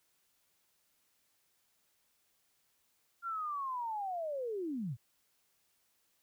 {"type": "linear sweep", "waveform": "sine", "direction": "down", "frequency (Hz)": [1398, 101.5], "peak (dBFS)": -35, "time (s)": [3.22, 4.97], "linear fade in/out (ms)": 50, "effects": ["white hiss -75 dBFS RMS until 6.22 s"]}